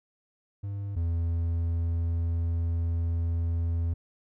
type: tone pair in turn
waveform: triangle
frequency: 100 / 83.92 Hz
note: G2 / E2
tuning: +35 / +31 cents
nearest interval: minor third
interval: 304 cents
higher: first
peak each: -29 / -23 dBFS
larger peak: second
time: 0.63-0.96 / 0.96-3.94 s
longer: second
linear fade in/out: 10 ms
effects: none